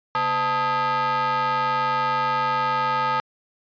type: ring-modulated tone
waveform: square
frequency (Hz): 186.6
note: F#3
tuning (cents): +15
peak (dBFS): -18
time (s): 0.15-3.2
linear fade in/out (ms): 0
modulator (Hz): 1070
effects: resampled to 11025 Hz

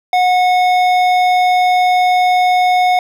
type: tone with hard clipping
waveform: triangle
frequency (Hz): 729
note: F#5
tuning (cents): -26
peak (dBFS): -11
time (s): 0.13-2.99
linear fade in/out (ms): 2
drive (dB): 15
effects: none

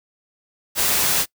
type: noise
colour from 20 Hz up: white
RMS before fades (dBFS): -19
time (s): 0.75-1.26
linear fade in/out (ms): 50
effects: noise-tail reverb RT60 0.1 s tail -23 dB re dry

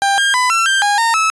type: tone with pitch steps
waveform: 30% pulse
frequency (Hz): 794 / 1608 / 1001 / 1348 / 1578 / 818 / 918 / 1301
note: G5 / G6 / B5 / E6 / G6 / G#5 / A#5 / E6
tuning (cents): +22 / +44 / +23 / +38 / +11 / -26 / -27 / -23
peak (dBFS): -9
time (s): 0.02-1.3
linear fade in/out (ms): 0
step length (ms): 160
effects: resampled to 24000 Hz

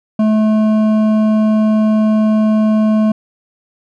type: tone with hard clipping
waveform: sine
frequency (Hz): 216.1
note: A3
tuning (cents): -31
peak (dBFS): -11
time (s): 0.19-3.12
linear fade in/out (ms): 5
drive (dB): 9
effects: none

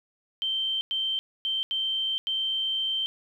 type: tone bursts at uneven times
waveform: sine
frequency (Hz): 3123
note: G7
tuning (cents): -7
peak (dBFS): -25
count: 5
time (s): 0.42-0.81 / 0.91-1.19 / 1.45-1.63 / 1.71-2.18 / 2.27-3.06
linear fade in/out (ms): 0
effects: 10-bit

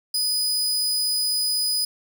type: tone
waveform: sawtooth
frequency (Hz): 4978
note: D#8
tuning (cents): 0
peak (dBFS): -18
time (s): 0.14-1.85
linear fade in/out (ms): 5
effects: none

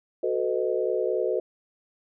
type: chord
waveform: sine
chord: B dominant seventh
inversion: second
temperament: equal with one note detuned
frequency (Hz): 370 / 440 / 504 / 622.3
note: F#4 / A4 / B4 / D#5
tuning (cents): 0 / 0 / +35 / 0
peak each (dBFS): -28 / -28 / -28 / -31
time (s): 0.23-1.4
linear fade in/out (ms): 5
effects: none

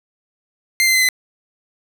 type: tone with pitch steps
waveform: sawtooth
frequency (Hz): 2093 / 2071 / 2050 / 2029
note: C7 / C7 / C7 / B6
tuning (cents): 0 / -18 / -36 / +46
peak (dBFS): -9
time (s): 0.8-1.088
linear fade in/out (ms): 0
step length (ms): 72
effects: none

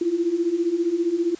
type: beating tone pair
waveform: sine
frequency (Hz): 330 / 345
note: E4 / F4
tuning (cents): +2 / -21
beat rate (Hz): 15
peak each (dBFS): -25 / -21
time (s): 0.01-1.35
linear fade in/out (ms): 5
effects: white hiss -46 dBFS RMS until 1.39 s + resampled to 16000 Hz

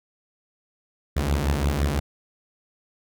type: beating tone pair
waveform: sawtooth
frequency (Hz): 69.3 / 75.2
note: C#2 / D2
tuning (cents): 0 / +42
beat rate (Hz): 5.9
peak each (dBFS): -19 / -21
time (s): 1.16-2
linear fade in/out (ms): 10
effects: none

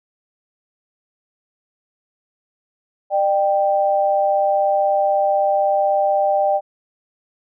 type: tone pair together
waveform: sine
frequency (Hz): 601 / 784.9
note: D5 / G5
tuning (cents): +40 / +2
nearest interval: perfect fourth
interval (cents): 462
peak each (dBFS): -17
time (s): 3.1-6.61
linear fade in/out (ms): 50
effects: none

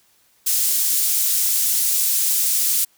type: high-pass noise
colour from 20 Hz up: pink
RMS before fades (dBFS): -19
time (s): 0.46-2.85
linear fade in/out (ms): 10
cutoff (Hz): 8100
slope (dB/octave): 12
effects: white hiss -59 dBFS RMS until 2.97 s

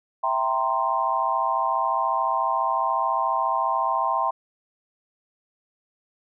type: chord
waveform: sine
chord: C dominant seventh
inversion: first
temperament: equal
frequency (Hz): 659.3 / 784 / 932.3 / 1046.5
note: E5 / G5 / Bb5 / C6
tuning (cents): 0 / 0 / 0 / 0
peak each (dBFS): -29 / -27 / -26 / -24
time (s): 0.23-4.31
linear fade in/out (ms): 10
effects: none

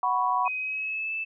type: chord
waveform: sine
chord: F# suspended fourth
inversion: none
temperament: just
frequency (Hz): 740 / 986.7 / 1110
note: F#5 / B5 / C#6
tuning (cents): 0 / -2 / +2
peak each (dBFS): -28 / -25 / -27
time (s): 0.03-0.48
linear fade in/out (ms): 2
type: tone with pitch glide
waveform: sine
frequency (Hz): 2517 to 2633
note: D#7 to E7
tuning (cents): +19 to -3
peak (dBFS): -28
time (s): 0.45-1.25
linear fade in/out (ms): 20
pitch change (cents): +78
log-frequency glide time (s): 0.57-1.14
effects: none

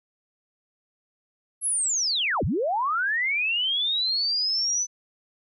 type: linear two-way sweep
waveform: sine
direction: down then up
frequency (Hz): 11220 to 58.27 to 6080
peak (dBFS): -22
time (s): 1.61-4.87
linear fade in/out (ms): 50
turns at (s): 2.44
effects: none

